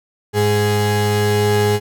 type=tone pair together; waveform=35% pulse; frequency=103.83 / 416.1 Hz; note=G#2 / G#4; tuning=0 / +3 cents; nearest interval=2 octaves; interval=2403 cents; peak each=-15 dBFS; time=0.33-1.8 s; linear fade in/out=50 ms; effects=none